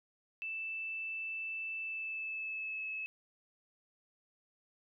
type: tone with pitch glide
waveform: sine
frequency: 2645 to 2592 Hz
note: E7 to E7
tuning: +5 to -30 cents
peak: -37 dBFS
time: 0.42-3.06 s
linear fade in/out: 0 ms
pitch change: -35 cents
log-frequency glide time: 1.8-2.85 s
effects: none